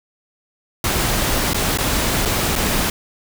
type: noise with dropouts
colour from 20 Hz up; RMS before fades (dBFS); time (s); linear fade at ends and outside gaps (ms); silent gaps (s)
pink; -19; 0.84-2.9; 2; 1.534-1.544 / 1.775-1.785 / 2.252-2.256 / 2.555-2.56
effects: none